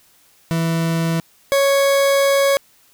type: tone pair in turn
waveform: 40% pulse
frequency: 164.81 / 554.4 Hz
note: E3 / C#5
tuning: 0 / 0 cents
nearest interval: octave + major sixth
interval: 2100 cents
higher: second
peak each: -16 / -12 dBFS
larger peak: second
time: 0.51-1.2 / 1.52-2.57 s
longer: second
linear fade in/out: 0 ms
effects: white hiss -54 dBFS RMS until 2.93 s